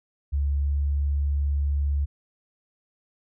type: tone with pitch glide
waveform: sine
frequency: 70.8 to 71.29 Hz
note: C#2 to C#2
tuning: +37 to +49 cents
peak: -21 dBFS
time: 0.32-2.06 s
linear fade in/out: 20 ms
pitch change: +12 cents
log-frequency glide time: 0.63-0.68 s
effects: none